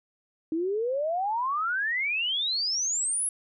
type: exponential sweep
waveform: sine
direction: up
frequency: 311.1 to 11000 Hz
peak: -25 dBFS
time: 0.52-3.29 s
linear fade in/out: 2 ms
effects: none